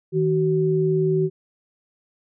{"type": "tone pair together", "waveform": "sine", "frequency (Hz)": [158.49, 377.4], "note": ["D#3", "F#4"], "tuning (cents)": [32, 34], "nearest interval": "octave + minor third", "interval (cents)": 1502, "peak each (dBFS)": [-21, -19], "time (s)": [0.12, 1.3], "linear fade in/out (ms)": 50, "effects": []}